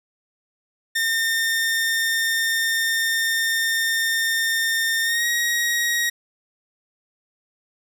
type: tone with pitch glide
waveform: sawtooth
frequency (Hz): 1816 to 1890.9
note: A#6 to A#6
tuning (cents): -46 to +24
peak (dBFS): -16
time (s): 0.95-6.1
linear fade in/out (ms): 10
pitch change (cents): +70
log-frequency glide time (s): 5.03-5.25
effects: none